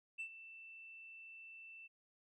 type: tone with ADSR envelope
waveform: sine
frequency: 2666 Hz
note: E7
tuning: 19 cents sharp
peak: -38 dBFS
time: 0.18-1.88 s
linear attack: 22 ms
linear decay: 81 ms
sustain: -14 dB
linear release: 22 ms
effects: tanh soft clip ceiling -39 dBFS